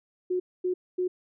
sine tone bursts, 364.2 Hz, F#4, 27 cents flat, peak -24 dBFS, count 3, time 0.3-1.08 s, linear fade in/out 10 ms, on 100 ms, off 240 ms, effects none

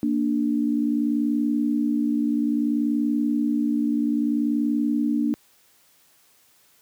sine tone pair together, 233.1 / 293.7 Hz, A#3 / D4, 0 / 0 cents, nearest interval major third, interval 400 cents, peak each -23 / -22 dBFS, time 0.03-5.34 s, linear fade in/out 0 ms, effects white hiss -59 dBFS RMS until 6.81 s + high-pass 80 Hz 12 dB/octave

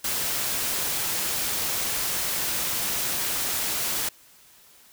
white noise, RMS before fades -27 dBFS, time 0.04-4.09 s, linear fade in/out 5 ms, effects white hiss -54 dBFS RMS until 4.92 s

